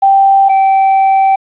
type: tone pair in turn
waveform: sine / triangle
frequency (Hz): 783 / 774.9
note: G5 / G5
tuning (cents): -2 / -20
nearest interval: unison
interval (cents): 18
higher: first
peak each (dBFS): -4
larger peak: neither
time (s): 0.02-0.49 / 0.49-1.36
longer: second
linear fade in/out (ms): 10
effects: resampled to 8000 Hz + 7-bit